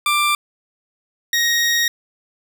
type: tone pair in turn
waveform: 20% pulse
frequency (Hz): 1182 / 1876.3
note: D6 / A#6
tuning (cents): +11 / +11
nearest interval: minor sixth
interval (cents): 800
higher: second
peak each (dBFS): -10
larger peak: neither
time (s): 0.06-0.35 / 1.33-1.88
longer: second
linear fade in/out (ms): 2
effects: none